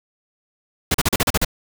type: noise bursts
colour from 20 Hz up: pink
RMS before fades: -17 dBFS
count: 8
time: 0.91-1.448 s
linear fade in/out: 5 ms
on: 34 ms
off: 38 ms
effects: none